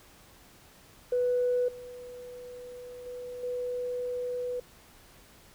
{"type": "tone with level steps", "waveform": "sine", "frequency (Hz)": 493.9, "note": "B4", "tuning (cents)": 0, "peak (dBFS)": [-23, -41, -37, -30], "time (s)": [1.12, 4.6], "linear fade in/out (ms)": 5, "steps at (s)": [1.68, 3.06, 3.43], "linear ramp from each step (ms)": 5, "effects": ["tanh soft clip ceiling -19 dBFS", "pink hiss -56 dBFS RMS until 5.54 s"]}